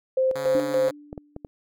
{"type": "tone with tremolo", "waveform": "sine", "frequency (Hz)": 522, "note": "C5", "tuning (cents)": -4, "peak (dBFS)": -18, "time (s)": [0.17, 0.91], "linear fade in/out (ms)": 5, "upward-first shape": "square", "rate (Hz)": 3.5, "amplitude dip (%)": 65}
{"type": "tone", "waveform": "5% pulse", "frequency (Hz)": 139.9, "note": "C#3", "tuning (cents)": 16, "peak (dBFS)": -21, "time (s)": [0.35, 0.91], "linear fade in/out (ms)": 5}
{"type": "tone with exponential decay", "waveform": "sine", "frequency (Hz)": 293.7, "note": "D4", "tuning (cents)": 0, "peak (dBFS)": -24, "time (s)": [0.55, 1.47], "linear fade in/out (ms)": 0, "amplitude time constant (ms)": 200}
{"type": "clicks", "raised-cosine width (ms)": 2, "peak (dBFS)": -21, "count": 4, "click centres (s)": [1.129, 1.178, 1.364, 1.448]}
{"effects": []}